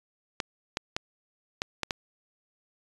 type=clicks; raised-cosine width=0.2 ms; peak=-11 dBFS; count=6; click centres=0.402 / 0.771 / 0.965 / 1.619 / 1.833 / 1.908 s; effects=resampled to 22050 Hz